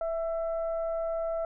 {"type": "tone with frequency modulation", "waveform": "sine", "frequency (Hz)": 659.3, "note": "E5", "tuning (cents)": 0, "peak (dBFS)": -28, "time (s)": [0.01, 1.45], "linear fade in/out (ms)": 2, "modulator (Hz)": 676, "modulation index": 0.41, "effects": []}